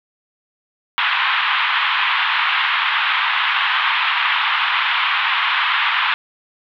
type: band-pass noise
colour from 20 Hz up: pink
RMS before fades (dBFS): -18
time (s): 0.98-6.14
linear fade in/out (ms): 0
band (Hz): 930 to 3500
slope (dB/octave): 48
effects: none